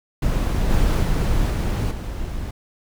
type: noise with level steps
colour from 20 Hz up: brown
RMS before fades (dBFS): -20 / -17 / -19 / -21 / -28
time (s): 0.22-2.51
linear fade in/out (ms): 5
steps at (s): 0.7 / 1.03 / 1.5 / 1.91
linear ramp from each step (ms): 2
effects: none